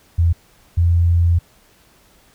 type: tone pair in turn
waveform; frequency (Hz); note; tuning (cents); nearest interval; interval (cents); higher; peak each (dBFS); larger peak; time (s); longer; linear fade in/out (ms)
sine; 84.4 / 85.48; E2 / F2; +41 / -37; unison; 22; second; -11 / -11; neither; 0.18-0.33 / 0.77-1.39; second; 10
effects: pink hiss -53 dBFS RMS until 2.34 s